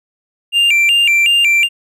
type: tone with vibrato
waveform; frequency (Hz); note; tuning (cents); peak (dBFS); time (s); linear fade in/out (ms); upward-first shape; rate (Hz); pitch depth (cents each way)
triangle; 2567; E7; -47; -7; 0.52-1.69; 50; square; 2.7; 150
effects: none